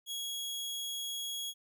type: tone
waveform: sawtooth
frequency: 3322 Hz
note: G#7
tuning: in tune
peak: -33 dBFS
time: 0.06-1.54 s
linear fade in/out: 50 ms
effects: none